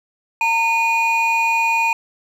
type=tone pair together; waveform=triangle; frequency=912 / 2459 Hz; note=A#5 / D#7; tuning=-38 / -21 cents; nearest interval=octave + perfect fourth; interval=1717 cents; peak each=-15 dBFS; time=0.41-1.93 s; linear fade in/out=2 ms; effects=tanh soft clip ceiling -8 dBFS